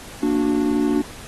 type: chord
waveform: triangle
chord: Bb augmented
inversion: none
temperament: equal with one note detuned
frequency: 233.1 / 293.7 / 366.4 Hz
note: Bb3 / D4 / F#4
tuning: 0 / 0 / -17 cents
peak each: -21 / -17 / -22 dBFS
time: 0.22-1.02 s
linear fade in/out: 10 ms
effects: pink hiss -39 dBFS RMS until 1.27 s + AAC 32 kbps